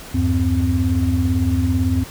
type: tone cluster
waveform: sine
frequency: 79.8 / 97.7 / 259.3 Hz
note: D#2 / G2 / C4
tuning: +44 / -5 / -15 cents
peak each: -19 dBFS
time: 0.14-2.04 s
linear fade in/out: 10 ms
effects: tanh soft clip ceiling -5 dBFS + pink hiss -37 dBFS RMS until 2.1 s